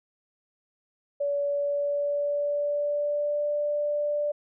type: tone with pitch glide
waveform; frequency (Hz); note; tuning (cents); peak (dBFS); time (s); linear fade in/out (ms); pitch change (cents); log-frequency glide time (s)
sine; 571 to 588.4; D5 to D5; -49 to +3; -24; 1.2-4.32; 10; +52; 1.41-3.45
effects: none